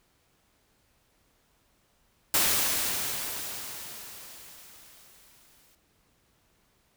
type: noise with exponential decay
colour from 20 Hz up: white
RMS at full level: -23 dBFS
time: 2.34-5.75 s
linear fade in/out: 1 ms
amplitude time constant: 740 ms
effects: pink hiss -68 dBFS RMS until 6.96 s